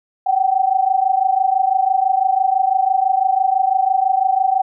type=tone pair together; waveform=sine; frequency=751 / 777 Hz; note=F#5 / G5; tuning=+26 / -16 cents; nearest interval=minor second; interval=58 cents; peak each=-16 dBFS; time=0.26-4.62 s; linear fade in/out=10 ms; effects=none